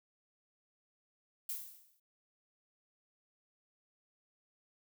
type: noise with exponential decay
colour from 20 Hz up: violet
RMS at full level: -37 dBFS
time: 1.49-2 s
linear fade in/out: 5 ms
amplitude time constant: 110 ms
effects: none